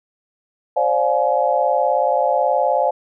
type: chord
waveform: sine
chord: D half-diminished seventh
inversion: third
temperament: just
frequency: 528.6 / 587.3 / 704.8 / 845.8 Hz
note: C5 / D5 / F5 / Ab5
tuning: +18 / 0 / +16 / +31 cents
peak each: -20 dBFS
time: 0.76-2.91 s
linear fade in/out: 10 ms
effects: none